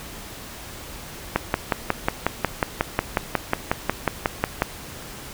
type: click train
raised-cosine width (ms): 0.5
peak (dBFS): -3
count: 19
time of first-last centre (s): 1.36-4.621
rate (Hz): 5.52
effects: pink hiss -38 dBFS RMS until 5.33 s